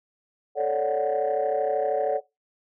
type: chord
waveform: sine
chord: D major seventh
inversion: second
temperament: equal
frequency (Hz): 440 / 554.4 / 587.3 / 740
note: A4 / C#5 / D5 / F#5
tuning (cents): 0 / 0 / 0 / 0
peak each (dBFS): -26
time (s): 0.55-2.21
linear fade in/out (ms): 50
effects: noise-tail reverb RT60 0.2 s tail -19 dB re dry + tanh soft clip ceiling -16 dBFS